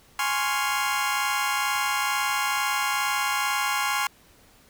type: chord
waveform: 25% pulse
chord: Db major seventh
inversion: second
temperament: equal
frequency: 830.6 / 1046.5 / 1108.7 / 1396.9 Hz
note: Ab5 / C6 / Db6 / F6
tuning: 0 / 0 / 0 / 0 cents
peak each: -25 / -25 / -26 / -26 dBFS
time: 0.19-4.07 s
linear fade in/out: 2 ms
effects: pink hiss -56 dBFS RMS until 4.69 s